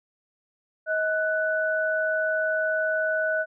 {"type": "tone pair together", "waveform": "sine", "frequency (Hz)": [633.2, 1487], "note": ["D#5", "F#6"], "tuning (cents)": [30, 8], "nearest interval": "octave + minor third", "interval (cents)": 1478, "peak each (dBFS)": -25, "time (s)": [0.86, 3.46], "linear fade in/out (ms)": 50, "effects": []}